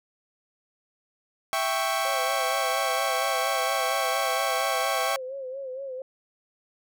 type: chord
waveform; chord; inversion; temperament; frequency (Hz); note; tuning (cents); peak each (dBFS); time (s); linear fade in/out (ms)
sawtooth; C# diminished; first; equal; 659.3 / 784 / 1108.7; E5 / G5 / C#6; 0 / 0 / 0; -25; 1.53-5.16; 0
type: tone with vibrato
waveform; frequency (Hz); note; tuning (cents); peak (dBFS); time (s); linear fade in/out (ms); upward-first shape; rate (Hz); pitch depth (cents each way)
sine; 530; C5; +22; -32; 2.05-6.02; 2; sine; 4.3; 75
effects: none